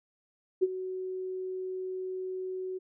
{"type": "tone with ADSR envelope", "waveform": "sine", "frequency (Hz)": 372.7, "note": "F#4", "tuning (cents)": 13, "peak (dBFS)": -19, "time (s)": [0.61, 2.79], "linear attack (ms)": 22, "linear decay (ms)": 34, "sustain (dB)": -14, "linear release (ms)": 20, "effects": []}